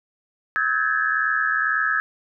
sine tone cluster, 1291 / 1539 / 1667 / 1749 Hz, E6 / G6 / G#6 / A6, -37 / -32 / +6 / -11 cents, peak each -24 / -27 / -22 / -27 dBFS, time 0.56-2 s, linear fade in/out 0 ms, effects none

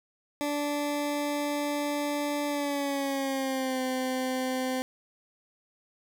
20% pulse tone with pitch glide, 291.3 to 258 Hz, D4 to C4, -14 to -24 cents, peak -23 dBFS, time 0.41-4.82 s, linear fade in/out 0 ms, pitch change -210 cents, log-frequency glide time 2.47-3.81 s, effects none

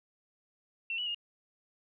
sine tone with pitch steps, 2707 / 2943 / 2846 Hz, E7 / F#7 / F7, +45 / -10 / +32 cents, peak -32 dBFS, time 0.9-1.146 s, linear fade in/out 2 ms, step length 82 ms, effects none

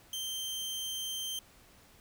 sawtooth tone, 3136 Hz, G7, in tune, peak -32 dBFS, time 0.13-1.39 s, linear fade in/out 2 ms, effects pink hiss -60 dBFS RMS until 2 s

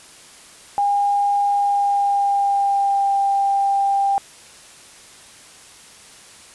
sine tone with pitch glide, 810 to 793.8 Hz, G#5 to G5, -43 to +22 cents, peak -15 dBFS, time 0.78-4.18 s, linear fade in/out 0 ms, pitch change -35 cents, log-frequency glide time 1.47-3.14 s, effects white hiss -44 dBFS RMS until 6.54 s + resampled to 24000 Hz

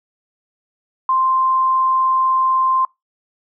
sine tone, 1046 Hz, C6, 1 cent flat, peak -13 dBFS, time 1.09-2.85 s, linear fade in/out 2 ms, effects noise-tail reverb RT60 0.2 s tail -25 dB re dry

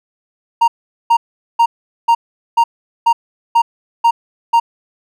triangle tone bursts, 930 Hz, A#5, 4 cents flat, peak -5 dBFS, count 9, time 0.61-4.6 s, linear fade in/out 10 ms, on 70 ms, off 420 ms, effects none

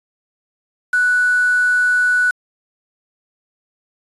sine tone with quantisation, 1480 Hz, F#6, in tune, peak -12 dBFS, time 0.93-2.31 s, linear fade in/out 5 ms, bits 5, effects resampled to 24000 Hz

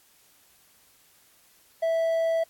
triangle tone, 657 Hz, E5, 6 cents flat, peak -20 dBFS, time 1.82-2.44 s, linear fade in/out 10 ms, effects white hiss -60 dBFS RMS until 2.49 s + AAC 64 kbps

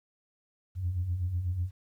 sine beating tone pair, 82.7 / 90.8 Hz, E2 / F#2, +6 / -32 cents, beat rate 8.1 Hz, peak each -36 / -28 dBFS, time 0.75-1.71 s, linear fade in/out 50 ms, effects tanh soft clip ceiling -22 dBFS + 11-bit

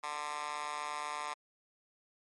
10% pulse tone with high-pass filter, 148.5 Hz, D3, 20 cents sharp, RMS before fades -39 dBFS, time 0.03-1.34 s, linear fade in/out 10 ms, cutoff 1100 Hz, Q 3.2, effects MP3 48 kbps

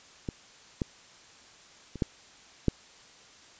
clicks, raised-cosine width 3 ms, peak -19 / -15 / -26 / -12 / -9 dBFS, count 5, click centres 0.288 / 0.818 / 1.957 / 2.022 / 2.683 s, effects white hiss -54 dBFS RMS until 3.59 s + resampled to 16000 Hz

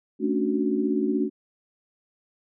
sine chord, D major seventh, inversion second, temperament equal, 220 / 277.2 / 293.7 / 370 Hz, A3 / C#4 / D4 / F#4, 0 / 0 / 0 / 0 cents, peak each -27 dBFS, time 0.19-1.3 s, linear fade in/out 50 ms, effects none

